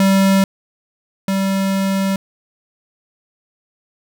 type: tone pair in turn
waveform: square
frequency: 193.9 / 193.9 Hz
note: G3 / G3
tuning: -19 / -19 cents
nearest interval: unison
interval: 0 cents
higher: neither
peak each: -11 / -16 dBFS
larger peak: first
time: 0-0.44 / 1.28-2.16 s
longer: second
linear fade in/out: 2 ms
effects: none